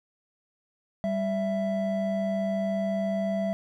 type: tone pair together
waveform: triangle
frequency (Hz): 196 / 662.3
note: G3 / E5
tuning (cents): 0 / +8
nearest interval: octave + major sixth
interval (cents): 2108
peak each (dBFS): -26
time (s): 1.04-3.53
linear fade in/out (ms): 0
effects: none